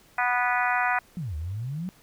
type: harmonic tone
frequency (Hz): 246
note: B3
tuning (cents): -7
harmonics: 3 / 4 / 5 / 6 / 7 / 8 / 9 / 10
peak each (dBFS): -27 / -29 / -31 / -28 / -33 / -30 / -42 / -34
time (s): 0.18-0.99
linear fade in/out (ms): 5
type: exponential two-way sweep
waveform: sine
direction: down then up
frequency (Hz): 192.2 to 73 to 192.2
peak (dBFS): -29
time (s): 1.17-1.89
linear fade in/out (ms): 0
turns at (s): 1.36
effects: pink hiss -57 dBFS RMS until 2.02 s